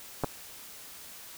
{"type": "clicks", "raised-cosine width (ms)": 1, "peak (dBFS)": [-14, -15], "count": 2, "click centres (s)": [0.237, 0.244], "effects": ["white hiss -47 dBFS RMS until 1.37 s"]}